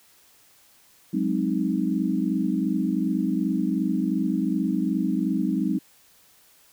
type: chord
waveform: sine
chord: Ab dominant seventh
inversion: third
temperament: equal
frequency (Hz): 185 / 207.7 / 261.6 / 311.1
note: Gb3 / Ab3 / C4 / Eb4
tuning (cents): 0 / 0 / 0 / 0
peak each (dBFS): -27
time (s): 1.13-5.79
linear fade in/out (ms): 10
effects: white hiss -57 dBFS RMS until 6.72 s